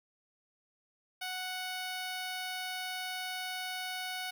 10% pulse tone, 740 Hz, F#5, in tune, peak -28 dBFS, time 1.21-4.31 s, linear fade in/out 10 ms, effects none

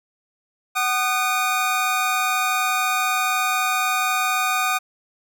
25% pulse tone pair together, 752.4 / 1226 Hz, F#5 / D#6, +29 / -26 cents, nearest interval minor sixth, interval 845 cents, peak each -20 / -17 dBFS, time 0.75-4.79 s, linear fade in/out 20 ms, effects none

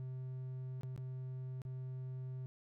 triangle tone with dropouts, 129.3 Hz, C3, 20 cents flat, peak -39 dBFS, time 0-2.46 s, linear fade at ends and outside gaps 0 ms, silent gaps 0.81-0.833 / 0.962-0.977 / 1.618-1.651 s, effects none

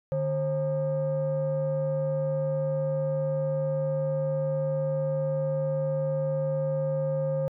sine tone pair together, 150 / 534.5 Hz, D3 / C5, +37 / +37 cents, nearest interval octave + minor seventh, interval 2200 cents, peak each -27 / -25 dBFS, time 0.12-7.48 s, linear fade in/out 0 ms, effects tanh soft clip ceiling -21 dBFS

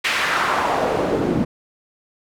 pink noise with band-pass filter sweep, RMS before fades -20 dBFS, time 0.04-1.45 s, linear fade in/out 10 ms, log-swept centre 2400 to 230 Hz, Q 1.6, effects none

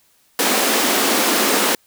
pink high-pass noise, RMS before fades -17 dBFS, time 0.39-1.75 s, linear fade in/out 2 ms, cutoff 220 Hz, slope 48 dB/octave, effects white hiss -58 dBFS RMS until 1.86 s

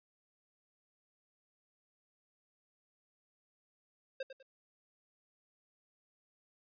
square tone with echo, 531 Hz, C5, 25 cents sharp, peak -37 dBFS, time 4.2-4.23 s, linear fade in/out 5 ms, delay 99 ms, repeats 2, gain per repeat -10 dB, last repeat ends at 4.428 s, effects resampled to 11025 Hz + 13-bit

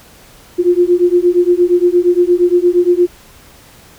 sine beating tone pair, 349.2 / 357.8 Hz, F4 / F4, 0 / +42 cents, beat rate 8.6 Hz, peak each -11 dBFS, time 0.58-3.07 s, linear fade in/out 20 ms, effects pink hiss -42 dBFS RMS until 3.98 s

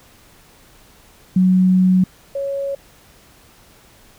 sine tone pair in turn, 185 / 554.4 Hz, F#3 / C#5, 0 / 0 cents, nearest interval octave + perfect fifth, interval 1900 cents, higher second, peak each -10 / -20 dBFS, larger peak first, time 1.36-2.04 / 2.35-2.75 s, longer first, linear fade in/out 5 ms, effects pink hiss -49 dBFS RMS until 4.18 s

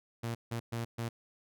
sawtooth tone bursts at uneven times, 116.54 Hz, A#2, in tune, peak -30 dBFS, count 4, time 0.23-0.35 / 0.51-0.6 / 0.72-0.85 / 0.98-1.09 s, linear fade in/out 10 ms, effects none

